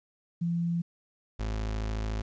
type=tone pair in turn; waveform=sine / 35% pulse; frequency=170.3 / 53.76 Hz; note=F3 / A1; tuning=-43 / -39 cents; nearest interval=octave + minor sixth; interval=1996 cents; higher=first; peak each=-26 / -28 dBFS; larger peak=first; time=0.41-0.82 / 1.39-2.22 s; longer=second; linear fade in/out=10 ms; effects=resampled to 16000 Hz + 11-bit